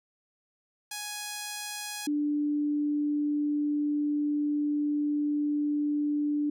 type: tone pair in turn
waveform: 5% pulse / sine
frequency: 833 / 294.5 Hz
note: G#5 / D4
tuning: +5 / +5 cents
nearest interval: octave + tritone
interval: 1800 cents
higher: first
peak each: -23 / -25 dBFS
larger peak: first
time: 0.91-2.07 / 2.07-6.5 s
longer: second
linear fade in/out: 5 ms
effects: none